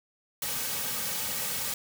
white noise with comb filter, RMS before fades -32 dBFS, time 0.42-1.74 s, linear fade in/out 2 ms, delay 2.9 ms, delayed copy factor -0.65, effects none

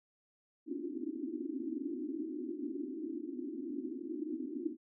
pink band-pass noise, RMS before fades -40 dBFS, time 0.66-4.77 s, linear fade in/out 50 ms, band 250 to 360 Hz, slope 96 dB/octave, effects none

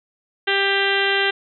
harmonic tone, 394.9 Hz, G4, 13 cents sharp, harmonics 1 / 2 / 3 / 4 / 5 / 6 / 7 / 8 / 9 / 10, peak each -23 / -27 / -32 / -22 / -24 / -31 / -26 / -25 / -31 / -33 dBFS, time 0.47-1.31 s, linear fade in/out 10 ms, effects none

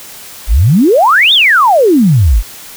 sine exponential two-way sweep, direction up then down, 41.94 to 3762 to 41.94 Hz, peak -4 dBFS, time 0.47-2.43 s, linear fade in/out 50 ms, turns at 1.33 s, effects white hiss -31 dBFS RMS until 2.76 s

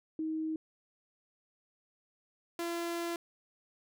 sine / sawtooth tone pair in turn, 316 / 340.5 Hz, D#4 / F4, +27 / -44 cents, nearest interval minor second, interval 129 cents, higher second, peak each -32 / -30 dBFS, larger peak second, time 0.19-0.56 / 2.59-3.16 s, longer second, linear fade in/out 2 ms, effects none

